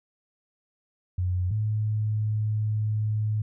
sine tone pair in turn, 90.8 / 107.33 Hz, F#2 / A2, -32 / -43 cents, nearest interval minor third, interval 289 cents, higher second, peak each -23 dBFS, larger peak neither, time 1.18-1.51 / 1.51-3.42 s, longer second, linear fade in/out 5 ms, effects none

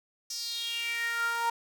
sawtooth tone with high-pass filter sweep, 466.2 Hz, A#4, in tune, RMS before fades -32 dBFS, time 0.3-1.5 s, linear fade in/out 5 ms, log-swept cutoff 5600 to 950 Hz, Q 5.8, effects none

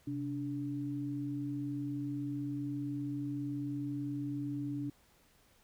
sine tone pair together, 130.81 / 289.1 Hz, C3 / D4, 0 / -27 cents, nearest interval octave + major second, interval 1373 cents, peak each -40 / -36 dBFS, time 0.07-4.9 s, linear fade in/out 5 ms, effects pink hiss -67 dBFS RMS until 5.63 s

